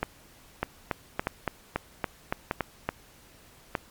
two click trains, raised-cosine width 0.5 ms, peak -11 / -11 dBFS, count 9 / 4, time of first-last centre 0.63-2.89 / 0.03-3.752 s, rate 3.54 / 0.806 Hz, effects pink hiss -55 dBFS RMS until 3.9 s + MP3 96 kbps

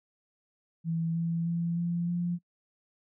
sine tone with pitch steps, 164.81 / 167.11 / 169.44 / 171.81 / 174.21 Hz, E3 / E3 / E3 / F3 / F3, 0 / +24 / +48 / -28 / -4 cents, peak -27 dBFS, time 0.84-2.39 s, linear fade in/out 50 ms, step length 310 ms, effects noise-tail reverb RT60 0.1 s tail -25 dB re dry

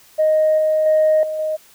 sine tone with level steps, 622.3 Hz, D#5, in tune, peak -11 / -13 / -10 / -21 / -18 dBFS, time 0.18-1.57 s, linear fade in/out 20 ms, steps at 0.58 / 0.86 / 1.23 / 1.39 s, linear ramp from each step 2 ms, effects tanh soft clip ceiling -8 dBFS + white hiss -49 dBFS RMS until 1.74 s

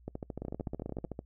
two click trains, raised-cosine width 2 ms, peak -24 / -24 dBFS, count 11 / 16, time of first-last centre 0.42-1.049 / 0.08-1.191 s, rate 15.9 / 13.5 Hz, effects noise-tail reverb RT60 0.1 s tail -26 dB re dry + added 60 Hz sine -56 dBFS peak until 1.25 s

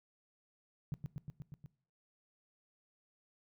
sine tone with echo, 145.5 Hz, D3, 16 cents flat, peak -34 dBFS, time 0.92-0.94 s, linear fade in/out 0 ms, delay 120 ms, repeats 6, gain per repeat -2 dB, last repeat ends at 1.66 s, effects noise-tail reverb RT60 0.5 s tail -20 dB re dry

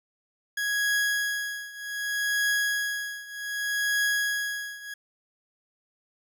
40% pulse tone with tremolo, 1661.2 Hz, G#6, in tune, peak -21 dBFS, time 0.57-4.94 s, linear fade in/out 5 ms, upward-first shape triangle, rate 0.65 Hz, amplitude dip 90%, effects none

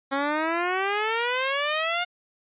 10% pulse exponential sweep, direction up, 270.2 to 719 Hz, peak -15 dBFS, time 0.11-2.05 s, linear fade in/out 20 ms, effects resampled to 8000 Hz

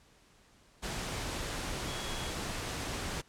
sine tone in noise, 3337 Hz, G#7, 8 cents sharp, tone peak -45 dBFS, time 1.87-2.32 s, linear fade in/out 20 ms, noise pink, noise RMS -37 dBFS, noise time 0.82-3.22 s, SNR -11 dB, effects pink hiss -63 dBFS RMS until 3.28 s + low-pass 9000 Hz 12 dB/octave

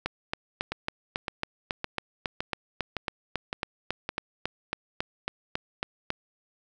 two click trains, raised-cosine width 0.3 ms, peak -14 / -12 dBFS, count 7 / 23, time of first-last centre 0.72-4.091 / 0.06-6.104 s, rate 1.78 / 3.64 Hz, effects none

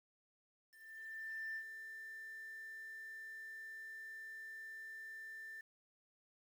sine tone with ADSR envelope, 1781 Hz, A6, 21 cents sharp, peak -39 dBFS, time 0.69-5.61 s, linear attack 870 ms, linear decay 70 ms, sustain -8 dB, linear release 4 ms, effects tanh soft clip ceiling -38 dBFS + 11-bit

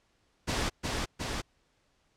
pink noise with echo, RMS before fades -30 dBFS, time 0.47-0.7 s, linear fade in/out 20 ms, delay 360 ms, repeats 2, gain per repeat -2 dB, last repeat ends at 1.42 s, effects pink hiss -71 dBFS RMS until 2.16 s + low-pass 7000 Hz 12 dB/octave

